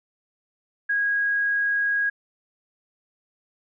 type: tone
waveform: sine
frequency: 1645 Hz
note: G#6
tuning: 17 cents flat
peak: -20 dBFS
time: 0.89-2.1 s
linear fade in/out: 10 ms
effects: none

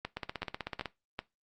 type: two click trains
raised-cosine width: 0.3 ms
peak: -19 / -19 dBFS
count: 4 / 12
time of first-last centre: 0.05-1.191 / 0.17-0.858 s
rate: 2.63 / 16 Hz
effects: noise-tail reverb RT60 0.2 s tail -17 dB re dry + Opus 48 kbps

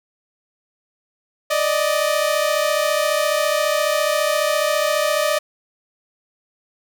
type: tone pair together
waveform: sawtooth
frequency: 587.3 / 621.9 Hz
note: D5 / D#5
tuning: 0 / -1 cents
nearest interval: minor second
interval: 99 cents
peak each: -16 dBFS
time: 1.5-5.39 s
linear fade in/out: 10 ms
effects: none

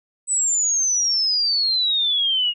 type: exponential sweep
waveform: sine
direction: down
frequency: 8120 to 2841 Hz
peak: -17 dBFS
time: 0.27-2.54 s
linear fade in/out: 50 ms
effects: none

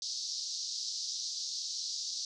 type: band-pass noise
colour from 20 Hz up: white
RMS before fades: -38 dBFS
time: 0.02-2.25 s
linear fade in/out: 2 ms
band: 4100 to 6000 Hz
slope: 48 dB/octave
effects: none

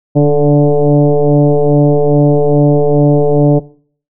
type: tone with frequency modulation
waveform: sine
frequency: 144.8 Hz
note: D3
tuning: 24 cents flat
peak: -5 dBFS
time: 0.15-3.6 s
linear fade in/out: 20 ms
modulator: 146 Hz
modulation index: 3.1
effects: noise-tail reverb RT60 0.5 s tail -20 dB re dry

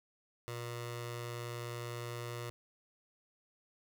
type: tone with notch filter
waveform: 15% pulse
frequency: 119.3 Hz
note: A#2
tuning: 41 cents sharp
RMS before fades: -42 dBFS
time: 0.48-2.5 s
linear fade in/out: 0 ms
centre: 240 Hz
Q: 0.95
effects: none

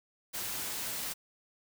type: noise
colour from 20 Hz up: white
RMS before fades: -37 dBFS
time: 0.33-1.14 s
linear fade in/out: 20 ms
effects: none

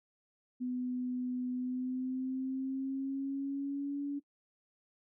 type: tone with pitch glide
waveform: sine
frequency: 250.3 to 284.2 Hz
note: B3 to C#4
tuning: +23 to +43 cents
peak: -33 dBFS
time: 0.6-4.2 s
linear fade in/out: 20 ms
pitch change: +220 cents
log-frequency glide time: 1.52-4.02 s
effects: noise-tail reverb RT60 0.1 s tail -19 dB re dry

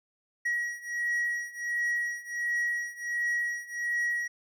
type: beating tone pair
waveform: triangle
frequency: 1909 / 1910.4 Hz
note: A#6 / A#6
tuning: +41 / +42 cents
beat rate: 1.4 Hz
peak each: -31 / -29 dBFS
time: 0.45-4.28 s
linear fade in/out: 10 ms
effects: none

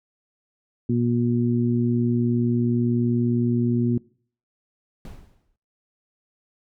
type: harmonic tone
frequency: 119.7 Hz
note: A#2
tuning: 46 cents sharp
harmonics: 1 / 2 / 3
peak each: -23 / -21 / -28 dBFS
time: 0.89-3.98 s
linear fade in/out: 5 ms
type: noise with exponential decay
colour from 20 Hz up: brown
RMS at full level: -34 dBFS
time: 5.05-5.56 s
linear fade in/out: 1 ms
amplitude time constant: 110 ms
effects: noise-tail reverb RT60 0.5 s tail -23 dB re dry

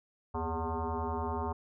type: tone with frequency modulation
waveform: sine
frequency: 412.7 Hz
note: G#4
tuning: 11 cents flat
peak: -31 dBFS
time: 0.34-1.53 s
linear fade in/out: 10 ms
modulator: 163 Hz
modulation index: 4.2
effects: none

